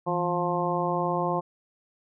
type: harmonic tone with a mistuned harmonic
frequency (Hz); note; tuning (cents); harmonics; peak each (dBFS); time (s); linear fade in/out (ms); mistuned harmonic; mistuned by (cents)
176.5; F3; +19; 1 / 2 / 3 / 4 / 5 / 6; -31 / -31 / -31 / -31 / -31 / -31; 0.06-1.41; 20; 1; -99
effects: none